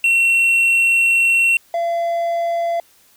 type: tone pair in turn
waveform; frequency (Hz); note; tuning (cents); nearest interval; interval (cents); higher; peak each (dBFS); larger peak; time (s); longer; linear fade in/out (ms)
triangle; 2721 / 680.2; F7 / F5; -46 / -46; 2 octaves; 2400; first; -10 / -15; first; 0.04-1.57 / 1.74-2.8; first; 2
effects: white hiss -53 dBFS RMS until 3.16 s